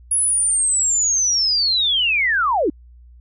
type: linear sweep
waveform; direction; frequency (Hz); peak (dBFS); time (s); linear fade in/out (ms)
sine; down; 10520 to 260.9; -15; 0.11-2.7; 5
effects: added 60 Hz sine -42 dBFS peak until 3.2 s